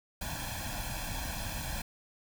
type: noise with comb filter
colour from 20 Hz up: pink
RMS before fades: -37 dBFS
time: 0.21-1.82 s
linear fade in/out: 5 ms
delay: 1.2 ms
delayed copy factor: +0.9
effects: none